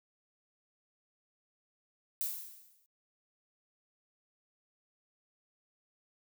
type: noise with exponential decay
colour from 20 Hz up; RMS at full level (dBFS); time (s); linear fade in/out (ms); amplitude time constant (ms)
violet; -33; 2.21-2.86; 0; 140
effects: noise-tail reverb RT60 0.1 s tail -26 dB re dry